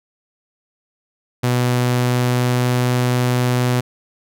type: tone with pitch glide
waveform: sawtooth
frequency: 123.47 to 124.19 Hz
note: B2 to B2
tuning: 0 to +10 cents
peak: -11 dBFS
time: 1.43-3.81 s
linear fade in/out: 10 ms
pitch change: +10 cents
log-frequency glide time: 1.62-2.81 s
effects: none